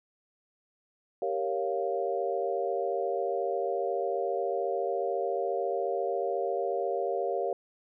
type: chord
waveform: sine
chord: G half-diminished seventh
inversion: none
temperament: equal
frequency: 392 / 466.2 / 554.4 / 698.5 Hz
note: G4 / Bb4 / Db5 / F5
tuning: 0 / 0 / 0 / 0 cents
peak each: -33 dBFS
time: 1.22-7.53 s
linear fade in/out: 2 ms
effects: none